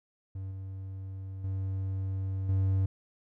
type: tone with level steps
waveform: triangle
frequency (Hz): 95.8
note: G2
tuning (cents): -39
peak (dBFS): -33 / -35 / -28 / -22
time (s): 0.35-2.86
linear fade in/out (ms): 5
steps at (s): 0.51 / 1.44 / 2.49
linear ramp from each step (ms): 2
effects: none